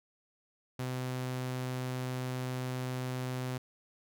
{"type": "tone", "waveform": "sawtooth", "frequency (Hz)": 127.5, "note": "C3", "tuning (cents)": -44, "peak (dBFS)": -30, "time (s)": [0.79, 3.58], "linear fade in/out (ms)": 5, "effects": []}